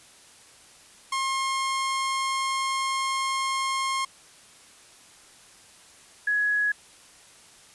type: tone pair in turn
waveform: sawtooth / sine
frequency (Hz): 1070 / 1677.1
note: C6 / G#6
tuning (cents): +38 / +16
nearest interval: minor sixth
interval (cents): 778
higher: second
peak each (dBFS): -21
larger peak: neither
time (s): 1.12-4.05 / 6.27-6.72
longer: first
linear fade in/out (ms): 5
effects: white hiss -52 dBFS RMS until 7.74 s + resampled to 24000 Hz